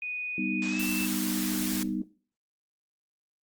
sine tone with pitch glide, 2480 to 2658 Hz, D#7 to E7, -6 to +14 cents, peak -32 dBFS, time 0.02-1.06 s, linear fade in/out 2 ms, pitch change +120 cents, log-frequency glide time 0.68-0.81 s
sine chord, G augmented, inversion none, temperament equal, 196 / 246.9 / 311.1 Hz, G3 / B3 / D#4, 0 / 0 / 0 cents, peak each -33 dBFS, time 0.38-2.02 s, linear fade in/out 2 ms
white high-pass noise, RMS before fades -34 dBFS, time 0.62-1.83 s, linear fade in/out 2 ms, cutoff 670 Hz, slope 12 dB/octave
effects noise-tail reverb RT60 0.4 s tail -18 dB re dry + Opus 24 kbps

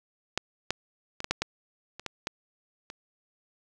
clicks, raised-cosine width 0.2 ms, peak -9 / -9 / -18 / -14 / -8 / -10 / -23 / -16 / -13 / -23 dBFS, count 10, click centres 0.376 / 0.706 / 1.204 / 1.244 / 1.31 / 1.42 / 1.996 / 2.063 / 2.271 / 2.901 s, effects none

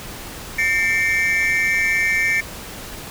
triangle tone cluster, 1801 / 2116 / 2299 Hz, A6 / C7 / D7, +40 / +19 / -37 cents, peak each -19 dBFS, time 0.58-2.41 s, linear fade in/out 10 ms, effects pink hiss -34 dBFS RMS until 3.1 s

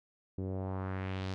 sawtooth tone with low-pass filter sweep, 94.6 Hz, F#2, 39 cents sharp, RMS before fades -37 dBFS, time 0.38-1.34 s, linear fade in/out 0 ms, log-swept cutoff 360 to 5100 Hz, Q 1.7, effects none

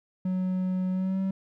triangle tone with pitch glide, 185 to 191.52 Hz, F#3 to G3, 0 to -40 cents, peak -23 dBFS, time 0.25-1.31 s, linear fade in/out 5 ms, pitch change +60 cents, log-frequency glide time 0.91-1.2 s, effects none

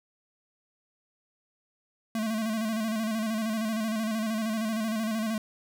square tone with vibrato, 220 Hz, A3, in tune, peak -28 dBFS, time 2.15-5.38 s, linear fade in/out 2 ms, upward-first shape square, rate 13 Hz, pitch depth 45 cents each way, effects none

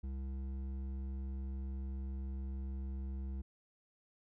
sine tone with hard clipping, 66.5 Hz, C2, 29 cents sharp, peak -40 dBFS, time 0.03-3.42 s, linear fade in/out 10 ms, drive 9 dB, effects none

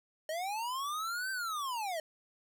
square linear two-way sweep, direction up then down, 609 to 1568 to 609 Hz, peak -35 dBFS, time 0.29-2 s, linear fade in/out 2 ms, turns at 1.31 s, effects none

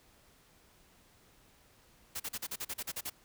white noise bursts, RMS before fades -38 dBFS, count 11, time 2.15-3.1 s, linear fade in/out 10 ms, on 50 ms, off 40 ms, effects pink hiss -64 dBFS RMS until 3.24 s

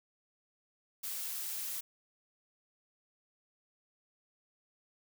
blue noise, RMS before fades -39 dBFS, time 1.03-1.81 s, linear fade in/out 10 ms, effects none

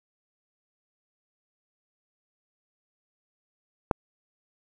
click, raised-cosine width 1 ms, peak -7 dBFS, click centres 3.912 s, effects 8-bit

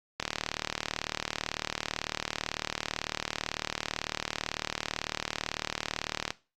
click train, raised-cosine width 0.2 ms, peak -12 dBFS, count 233, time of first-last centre 0.2-6.305 s, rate 38 Hz, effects noise-tail reverb RT60 0.3 s tail -18 dB re dry + Opus 48 kbps

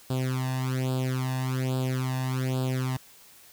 sawtooth tone with flanger, 129.5 Hz, C3, 17 cents flat, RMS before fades -28 dBFS, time 0.1-2.97 s, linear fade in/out 5 ms, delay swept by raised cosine 0.24 to 1.13 ms, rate 1.2 Hz, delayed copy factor +0.9, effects white hiss -53 dBFS RMS until 3.52 s

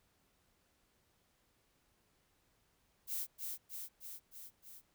violet noise with echo, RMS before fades -39 dBFS, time 3.07-3.27 s, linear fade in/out 50 ms, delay 310 ms, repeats 5, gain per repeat -3 dB, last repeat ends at 4.82 s, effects pink hiss -75 dBFS RMS until 4.94 s

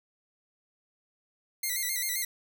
5% pulse tone with vibrato, 2045 Hz, C7, 40 cents flat, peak -19 dBFS, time 1.63-2.25 s, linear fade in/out 5 ms, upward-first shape square, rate 7.6 Hz, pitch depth 63 cents each way, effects none

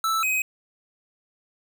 square tone pair in turn, 1318.5 / 2524 Hz, E6 / D#7, 0 / +24 cents, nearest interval major seventh, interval 1124 cents, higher second, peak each -22 dBFS, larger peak neither, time 0.04-0.23 / 0.23-0.42 s, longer neither, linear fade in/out 2 ms, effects none

